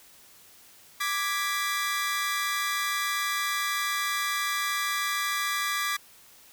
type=chord; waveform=sawtooth; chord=G# diminished; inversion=second; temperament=equal; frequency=1174.7 / 1661.2 / 1975.5 Hz; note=D6 / G#6 / B6; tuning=0 / 0 / 0 cents; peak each=-26 / -29 / -28 dBFS; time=1-5.97 s; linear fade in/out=10 ms; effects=white hiss -54 dBFS RMS until 6.52 s